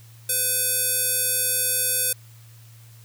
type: tone with band-pass filter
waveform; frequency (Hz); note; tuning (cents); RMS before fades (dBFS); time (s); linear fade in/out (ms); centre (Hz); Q
square; 505; B4; +39; -23; 0.29-2.13; 5; 11000; 2.7
effects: added 114 Hz sine -45 dBFS peak until 3.04 s + white hiss -54 dBFS RMS until 3.04 s